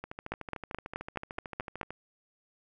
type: two click trains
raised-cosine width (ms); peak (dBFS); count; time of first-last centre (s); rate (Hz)
0.5; -18 / -24; 8 / 26; 0.32-1.813 / 0.04-1.906; 4.69 / 13.4
effects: none